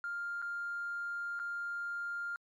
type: tone with dropouts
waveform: triangle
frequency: 1400 Hz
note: F6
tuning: 4 cents sharp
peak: -32 dBFS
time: 0.04-2.36 s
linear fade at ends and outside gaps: 1 ms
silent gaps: 0.418-0.424 / 1.392-1.398 s
effects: tanh soft clip ceiling -33 dBFS + MP3 96 kbps